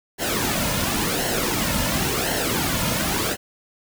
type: noise with flanger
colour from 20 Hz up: pink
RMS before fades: -23 dBFS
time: 0.18-3.37 s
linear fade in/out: 50 ms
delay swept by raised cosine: 0.82 to 2.62 ms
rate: 0.93 Hz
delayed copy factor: -0.65
effects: none